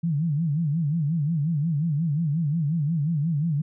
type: tone with vibrato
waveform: sine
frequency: 155.56 Hz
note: D#3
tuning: in tune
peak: -21 dBFS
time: 0.03-3.62 s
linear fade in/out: 10 ms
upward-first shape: sine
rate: 5.6 Hz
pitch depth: 170 cents each way
effects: none